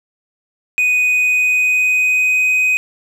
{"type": "tone with pitch glide", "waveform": "triangle", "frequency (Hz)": [2489, 2508], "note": ["D#7", "D#7"], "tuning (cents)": [0, 13], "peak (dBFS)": -10, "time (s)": [0.78, 2.77], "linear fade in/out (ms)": 0, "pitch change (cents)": 13, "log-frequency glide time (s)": [0.96, 2.49], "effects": []}